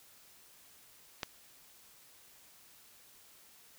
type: click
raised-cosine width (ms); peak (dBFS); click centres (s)
0.2; -17; 1.232
effects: white hiss -60 dBFS RMS until 3.78 s